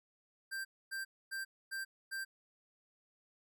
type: tone bursts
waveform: square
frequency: 1576 Hz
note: G6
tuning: 9 cents sharp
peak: -39 dBFS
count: 5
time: 0.51-2.25 s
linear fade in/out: 20 ms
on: 140 ms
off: 260 ms
effects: none